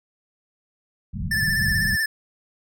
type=low-pass noise; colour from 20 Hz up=white; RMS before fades=-27 dBFS; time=1.13-1.97 s; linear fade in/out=20 ms; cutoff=210 Hz; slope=96 dB/octave
type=tone with vibrato; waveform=square; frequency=1760 Hz; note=A6; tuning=in tune; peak=-21 dBFS; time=1.31-2.06 s; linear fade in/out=5 ms; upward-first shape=sine; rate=16 Hz; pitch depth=39 cents each way
effects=none